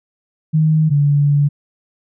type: tone pair in turn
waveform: sine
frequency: 156.4 / 144.25 Hz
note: D#3 / D3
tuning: +9 / -31 cents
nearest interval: minor second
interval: 140 cents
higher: first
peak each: -10 dBFS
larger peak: neither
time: 0.53-0.9 / 0.9-1.49 s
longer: second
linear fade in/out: 20 ms
effects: none